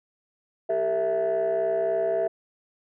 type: chord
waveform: sine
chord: E diminished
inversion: first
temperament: equal with one note detuned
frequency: 392 / 455.5 / 659.3 Hz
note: G4 / Bb4 / E5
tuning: 0 / -40 / 0 cents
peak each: -27 / -28 / -22 dBFS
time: 0.69-2.28 s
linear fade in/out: 10 ms
effects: tanh soft clip ceiling -18 dBFS